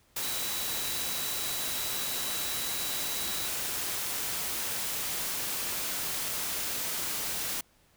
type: tone in noise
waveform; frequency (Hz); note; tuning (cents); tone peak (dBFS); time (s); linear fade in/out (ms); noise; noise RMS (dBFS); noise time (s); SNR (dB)
sine; 3918; B7; -15; -39; 0.22-3.48; 5; white; -33; 0.16-7.61; -9
effects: pink hiss -65 dBFS RMS until 7.96 s